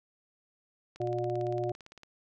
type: click train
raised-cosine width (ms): 0.2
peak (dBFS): -32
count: 20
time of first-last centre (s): 0.96-2.033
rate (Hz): 17.7
type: harmonic tone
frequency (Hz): 120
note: B2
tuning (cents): -49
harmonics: 1 / 3 / 5 / 6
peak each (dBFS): -36 / -32 / -36 / -37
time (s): 1-1.72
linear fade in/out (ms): 5
effects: none